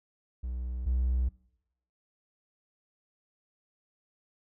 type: tone pair in turn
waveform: triangle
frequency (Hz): 61.74 / 62.71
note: B1 / B1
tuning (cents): 0 / +27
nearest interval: unison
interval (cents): 27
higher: second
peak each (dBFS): -30 / -22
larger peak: second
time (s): 0.43-0.86 / 0.86-1.29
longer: neither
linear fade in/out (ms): 10
effects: noise-tail reverb RT60 0.8 s tail -25 dB re dry + tanh soft clip ceiling -19 dBFS